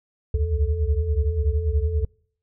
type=tone cluster; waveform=sine; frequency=66.2 / 69.7 / 80.2 / 438.3 Hz; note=C2 / C#2 / E2 / A4; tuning=+21 / +10 / -47 / -7 cents; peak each=-29 / -24 / -22 / -31 dBFS; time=0.34-2.05 s; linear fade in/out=5 ms; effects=noise-tail reverb RT60 0.6 s tail -26 dB re dry